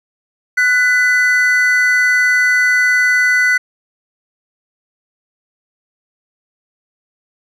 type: tone pair together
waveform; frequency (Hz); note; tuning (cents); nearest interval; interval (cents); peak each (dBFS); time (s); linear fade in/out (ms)
triangle; 1481.1 / 2000; F#6 / B6; +1 / +21; perfect fourth; 520; -11; 0.57-3.58; 10
effects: none